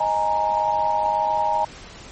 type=chord; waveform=sine; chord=D# suspended fourth; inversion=none; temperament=equal; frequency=622.3 / 830.6 / 932.3 Hz; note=D#5 / G#5 / A#5; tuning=0 / 0 / 0 cents; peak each=-26 / -22 / -21 dBFS; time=0-1.65 s; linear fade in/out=5 ms; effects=pink hiss -41 dBFS RMS until 2.11 s + MP3 32 kbps